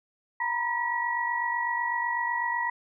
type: tone cluster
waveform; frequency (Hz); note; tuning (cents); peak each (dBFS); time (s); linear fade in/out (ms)
sine; 935 / 983 / 1929; A#5 / B5 / B6; +5 / -8 / -41; -30 / -32 / -29; 0.4-2.7; 5
effects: none